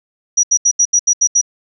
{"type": "tone bursts", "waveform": "sine", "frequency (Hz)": 5810, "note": "F#8", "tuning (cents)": -32, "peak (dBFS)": -8, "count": 8, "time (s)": [0.37, 1.414], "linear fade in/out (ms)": 10, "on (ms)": 64, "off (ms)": 76, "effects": []}